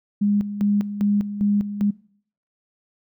sine tone with tremolo, 204.6 Hz, G#3, 26 cents flat, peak -16 dBFS, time 0.21-1.91 s, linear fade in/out 10 ms, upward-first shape square, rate 2.5 Hz, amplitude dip 70%, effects noise-tail reverb RT60 0.6 s tail -23 dB re dry

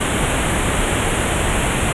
pink band-stop noise, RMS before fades -18 dBFS, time 0-1.93 s, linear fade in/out 10 ms, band 3400 to 7300 Hz, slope 48 dB/octave, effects resampled to 24000 Hz

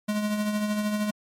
square tone with tremolo, 210 Hz, G#3, 19 cents sharp, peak -23 dBFS, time 0.08-1.11 s, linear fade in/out 10 ms, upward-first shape triangle, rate 13 Hz, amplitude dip 50%, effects MP3 64 kbps

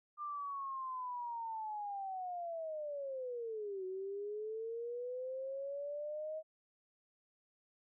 sine linear two-way sweep, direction down then up, 1200 to 369.9 to 634 Hz, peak -39 dBFS, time 0.17-6.43 s, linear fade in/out 50 ms, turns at 3.85 s, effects none

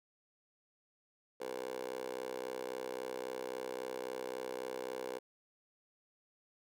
10% pulse tone with high-pass filter, 63.7 Hz, C2, 46 cents flat, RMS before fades -42 dBFS, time 1.4-5.19 s, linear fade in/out 10 ms, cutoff 500 Hz, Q 5.6, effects none

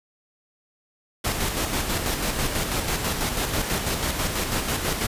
pink noise with tremolo, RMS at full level -24 dBFS, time 1.24-5.07 s, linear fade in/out 10 ms, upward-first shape square, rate 6.1 Hz, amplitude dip 40%, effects resampled to 32000 Hz

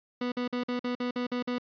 30% pulse tone bursts, 246.2 Hz, B3, 5 cents flat, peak -26 dBFS, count 9, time 0.21-1.584 s, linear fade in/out 5 ms, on 110 ms, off 48 ms, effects resampled to 11025 Hz

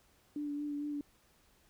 sine tone with vibrato, 291.9 Hz, D4, 10 cents flat, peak -35 dBFS, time 0.36-1.01 s, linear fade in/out 2 ms, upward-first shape sine, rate 4.4 Hz, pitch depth 20 cents each way, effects pink hiss -68 dBFS RMS until 1.69 s

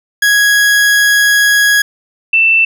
40% pulse / sine tone pair in turn, 1661.2 / 2668 Hz, G#6 / E7, 0 / +20 cents, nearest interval minor sixth, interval 820 cents, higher second, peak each -6 dBFS, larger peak neither, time 0.22-1.82 / 2.33-2.65 s, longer first, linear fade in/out 5 ms, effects none

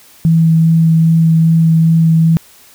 sine tone with vibrato, 163 Hz, E3, 19 cents flat, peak -6 dBFS, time 0.25-2.37 s, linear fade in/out 0 ms, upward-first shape sine, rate 2.5 Hz, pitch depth 9 cents each way, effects white hiss -43 dBFS RMS until 2.74 s

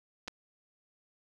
clicks, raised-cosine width 0.2 ms, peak -26 / -20 dBFS, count 2, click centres 0.277 / 0.281 s, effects none

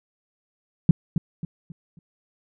sine tone with echo, 164.81 Hz, E3, in tune, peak -8 dBFS, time 0.89-0.91 s, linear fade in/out 2 ms, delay 270 ms, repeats 4, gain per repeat -9 dB, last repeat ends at 1.99 s, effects none

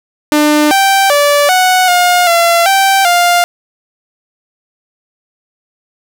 sawtooth tone with pitch steps, 299.5 / 781 / 579 / 739 / 713 / 681 / 779 / 701 Hz, D4 / G5 / D5 / F#5 / F5 / F5 / G5 / F5, +34 / -7 / -25 / -2 / +36 / -44 / -11 / +6 cents, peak -3 dBFS, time 0.32-3.44 s, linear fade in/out 0 ms, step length 390 ms, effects none

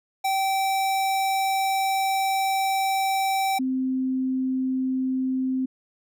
square / sine tone pair in turn, 774 / 260.1 Hz, G5 / C4, -22 / -10 cents, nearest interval octave + perfect fifth, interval 1888 cents, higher first, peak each -22 dBFS, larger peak neither, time 0.24-3.59 / 3.59-5.66 s, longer first, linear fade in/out 10 ms, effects none

